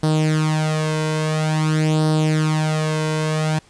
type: tone with flanger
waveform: sawtooth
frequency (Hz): 155.56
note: D#3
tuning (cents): 0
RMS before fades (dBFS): -19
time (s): 0.03-3.59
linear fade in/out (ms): 5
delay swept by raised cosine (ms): 0.21 to 2.01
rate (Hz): 0.49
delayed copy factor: +0.7
effects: pink hiss -52 dBFS RMS until 3.69 s + resampled to 22050 Hz